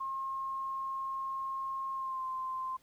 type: tone with pitch glide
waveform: sine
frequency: 1072 to 1042.7 Hz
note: C6 to C6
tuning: +42 to -6 cents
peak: -34 dBFS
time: 0-2.77 s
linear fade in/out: 10 ms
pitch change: -48 cents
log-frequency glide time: 1.93-2.25 s
effects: pink hiss -67 dBFS RMS until 2.82 s